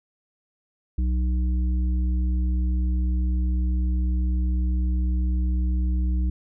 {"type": "harmonic tone", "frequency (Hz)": 62, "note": "B1", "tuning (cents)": 7, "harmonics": [1, 3, 5], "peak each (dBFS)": [-20, -33, -37], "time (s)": [0.98, 6.3], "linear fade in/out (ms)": 5, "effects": []}